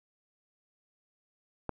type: click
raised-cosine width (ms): 1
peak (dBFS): -19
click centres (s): 1.693
effects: none